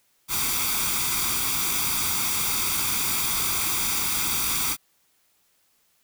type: noise with comb filter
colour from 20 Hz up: white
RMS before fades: -25 dBFS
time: 0.28-4.77 s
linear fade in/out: 50 ms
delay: 0.85 ms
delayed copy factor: +0.7
effects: white hiss -66 dBFS RMS until 6.03 s